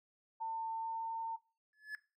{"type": "tone with pitch glide", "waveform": "sine", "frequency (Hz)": [899, 905.8], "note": ["A5", "A#5"], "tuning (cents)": [37, -50], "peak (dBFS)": -36, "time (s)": [0.4, 1.37], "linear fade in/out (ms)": 20, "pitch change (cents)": 13, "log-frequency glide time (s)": [0.7, 1.09]}
{"type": "tone with exponential growth", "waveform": "triangle", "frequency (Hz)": 1715, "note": "A6", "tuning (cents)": -45, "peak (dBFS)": -34, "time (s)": [1.73, 1.95], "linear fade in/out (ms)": 1, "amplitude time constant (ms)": 46}
{"effects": ["noise-tail reverb RT60 0.3 s tail -18 dB re dry"]}